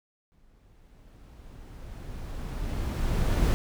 brown noise with exponential growth, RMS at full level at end -21 dBFS, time 0.32-3.54 s, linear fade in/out 0 ms, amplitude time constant 700 ms, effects none

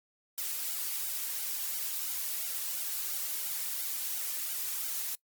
blue noise with flanger, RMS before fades -35 dBFS, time 0.38-5.15 s, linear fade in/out 0 ms, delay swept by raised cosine 1.3 to 3.4 ms, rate 2.9 Hz, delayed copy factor +1, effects noise-tail reverb RT60 0.1 s tail -23 dB re dry + Opus 48 kbps

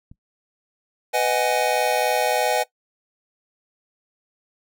click, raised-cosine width 5 ms, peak -31 dBFS, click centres 0.115 s
square chord, G# minor seventh, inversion first, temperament just, 498.4 / 623 / 747.5 / 830.6 Hz, B4 / D#5 / F#5 / G#5, +16 / +2 / +17 / 0 cents, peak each -25 dBFS, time 1.13-2.64 s, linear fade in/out 20 ms
effects noise-tail reverb RT60 0.1 s tail -18 dB re dry

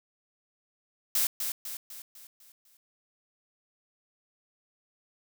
blue noise with echo, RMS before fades -26 dBFS, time 1.15-1.27 s, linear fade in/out 2 ms, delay 250 ms, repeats 6, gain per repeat -6 dB, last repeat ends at 2.77 s, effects none

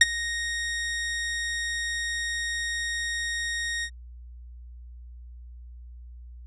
sawtooth tone with ADSR envelope, 1864.7 Hz, A#6, in tune, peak -6 dBFS, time 0.01-3.9 s, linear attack 4 ms, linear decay 28 ms, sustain -18 dB, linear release 65 ms, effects added 60 Hz sine -41 dBFS peak until 6.46 s + resampled to 22050 Hz

